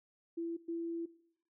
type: tone bursts at uneven times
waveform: sine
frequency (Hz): 335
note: E4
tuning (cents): +28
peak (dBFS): -35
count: 2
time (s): 0.37-0.57 / 0.68-1.06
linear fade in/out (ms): 10
effects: noise-tail reverb RT60 0.7 s tail -19 dB re dry